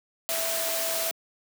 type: tone in noise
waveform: sine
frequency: 659.3 Hz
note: E5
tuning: in tune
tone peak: -32 dBFS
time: 0.29-1.11 s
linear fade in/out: 0 ms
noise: white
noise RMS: -29 dBFS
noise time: 0.29-1.11 s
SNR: -6 dB
effects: high-pass 300 Hz 12 dB/octave